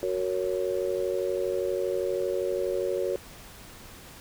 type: chord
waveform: sine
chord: F# major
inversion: none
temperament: just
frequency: 370 / 462.5 / 555 Hz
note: F#4 / A#4 / C#5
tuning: 0 / -14 / +2 cents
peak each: -29 / -31 / -30 dBFS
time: 0.03-3.16 s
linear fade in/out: 0 ms
effects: pink hiss -47 dBFS RMS until 4.2 s

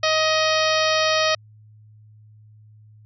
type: harmonic tone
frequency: 628 Hz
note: D#5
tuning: 16 cents sharp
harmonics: 1 / 2 / 3 / 4 / 5 / 6 / 7 / 8 / 9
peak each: -21 / -24 / -26 / -27 / -28 / -29 / -29 / -30 / -31 dBFS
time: 0.03-1.35 s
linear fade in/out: 5 ms
effects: added 107 Hz sine -46 dBFS peak until 3.05 s

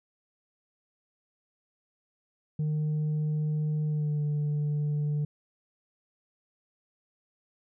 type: tone with pitch glide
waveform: sine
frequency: 152.5 to 148.16 Hz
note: D#3 to D3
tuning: -34 to +16 cents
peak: -23 dBFS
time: 2.59-5.25 s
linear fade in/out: 5 ms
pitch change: -50 cents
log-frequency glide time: 3.85-4.23 s
effects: tanh soft clip ceiling -25 dBFS

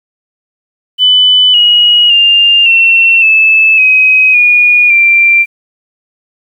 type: tone with pitch steps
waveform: sine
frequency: 3000 / 2899 / 2802 / 2708 / 2618 / 2530 / 2445 / 2363 Hz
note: F#7 / F#7 / F7 / E7 / E7 / D#7 / D#7 / D7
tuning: +23 / -36 / +5 / +46 / -13 / +28 / -31 / +10 cents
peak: -3 dBFS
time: 0.98-5.46 s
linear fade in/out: 50 ms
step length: 560 ms
effects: 7-bit

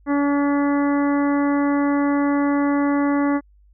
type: harmonic tone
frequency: 285.2 Hz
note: C#4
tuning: 49 cents sharp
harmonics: 1 / 2 / 3 / 4 / 5 / 6 / 7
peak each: -17 / -27 / -29 / -29 / -35 / -35 / -35 dBFS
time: 0.06-3.41 s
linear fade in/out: 50 ms
effects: added 50 Hz sine -50 dBFS peak until 3.73 s

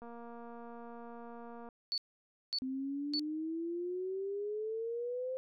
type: click train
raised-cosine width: 1 ms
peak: -37 dBFS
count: 393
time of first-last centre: 0.02-1.688 s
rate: 235 Hz
type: tone bursts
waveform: sine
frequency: 4462 Hz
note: C#8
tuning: 11 cents sharp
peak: -32 dBFS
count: 3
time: 1.92-3.194 s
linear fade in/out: 0 ms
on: 58 ms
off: 550 ms
type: exponential sweep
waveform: sine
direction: up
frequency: 257.8 to 523.3 Hz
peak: -35 dBFS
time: 2.62-5.37 s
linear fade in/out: 0 ms
effects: none

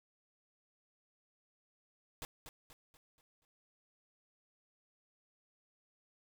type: noise with echo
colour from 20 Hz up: pink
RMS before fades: -44 dBFS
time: 2.22-2.25 s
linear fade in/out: 0 ms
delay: 240 ms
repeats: 5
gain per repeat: -7 dB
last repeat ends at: 3.45 s
effects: none

